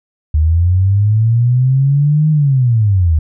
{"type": "linear two-way sweep", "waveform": "sine", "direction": "up then down", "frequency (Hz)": [74.6, 156, 74.6], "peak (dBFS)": -8, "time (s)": [0.34, 3.19], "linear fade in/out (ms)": 5, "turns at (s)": 2.3, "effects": []}